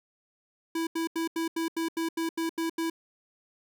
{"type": "tone bursts", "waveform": "square", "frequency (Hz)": 328.8, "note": "E4", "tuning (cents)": -4, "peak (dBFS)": -28, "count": 11, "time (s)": [0.75, 2.9], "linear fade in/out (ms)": 5, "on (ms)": 120, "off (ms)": 83, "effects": []}